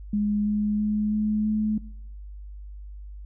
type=tone with pitch steps; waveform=sine; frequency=207.7 / 209.4 / 211.1 / 212.8 / 214.5 Hz; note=G#3 / G#3 / G#3 / G#3 / A3; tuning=0 / +15 / +29 / +42 / -44 cents; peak=-21 dBFS; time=0.13-1.78 s; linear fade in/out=5 ms; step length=330 ms; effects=noise-tail reverb RT60 0.7 s tail -21 dB re dry + added 50 Hz sine -37 dBFS peak until 3.25 s